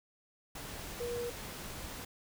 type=tone in noise; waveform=sine; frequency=478.9 Hz; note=A#4; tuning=47 cents sharp; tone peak=-35 dBFS; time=1-1.3 s; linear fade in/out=5 ms; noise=pink; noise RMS=-44 dBFS; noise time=0.55-2.05 s; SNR=+6 dB; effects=none